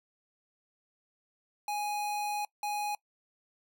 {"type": "tone bursts at uneven times", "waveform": "square", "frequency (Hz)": 830.6, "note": "G#5", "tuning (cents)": 0, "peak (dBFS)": -32, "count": 2, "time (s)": [[1.68, 2.45], [2.63, 2.95]], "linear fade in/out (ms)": 2, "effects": ["noise-tail reverb RT60 0.1 s tail -24 dB re dry"]}